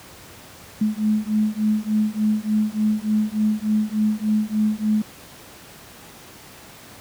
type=beating tone pair; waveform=sine; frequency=212.3 / 215.7 Hz; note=G#3 / A3; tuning=+38 / -34 cents; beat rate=3.4 Hz; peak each=-21 dBFS; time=0.81-5.02 s; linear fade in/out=5 ms; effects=pink hiss -43 dBFS RMS until 7 s + high-pass 80 Hz 12 dB/octave